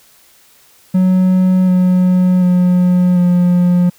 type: tone with pitch steps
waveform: triangle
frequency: 185 / 182.45 / 179.94 / 177.46 Hz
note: F#3 / F#3 / F#3 / F3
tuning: 0 / -24 / -48 / +28 cents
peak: -6 dBFS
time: 0.94-3.9 s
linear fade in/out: 10 ms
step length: 740 ms
effects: white hiss -48 dBFS RMS until 3.98 s